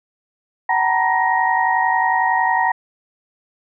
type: tone cluster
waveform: sine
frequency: 756 / 908 / 959 / 1878 Hz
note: F#5 / A#5 / A#5 / A#6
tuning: +37 / -46 / +49 / +12 cents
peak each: -20 dBFS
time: 0.69-2.72 s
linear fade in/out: 5 ms
effects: none

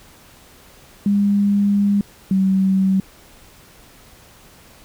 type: tone pair in turn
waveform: sine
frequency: 202.2 / 191.22 Hz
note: G#3 / G3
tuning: -46 / -43 cents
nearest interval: minor second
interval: 97 cents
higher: first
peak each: -13 dBFS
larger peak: neither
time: 1.06-2.01 / 2.31-3 s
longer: first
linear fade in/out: 2 ms
effects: pink hiss -47 dBFS RMS until 4.84 s

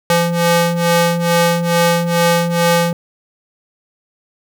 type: ring-modulated tone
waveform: sawtooth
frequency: 341.7 Hz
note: F4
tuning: 38 cents flat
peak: -5 dBFS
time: 0.1-2.93 s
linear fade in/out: 2 ms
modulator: 172 Hz
effects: 7-bit

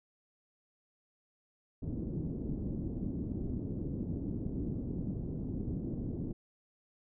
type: low-pass noise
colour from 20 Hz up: white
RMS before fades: -37 dBFS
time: 1.82-6.33 s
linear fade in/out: 10 ms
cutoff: 300 Hz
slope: 24 dB/octave
effects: none

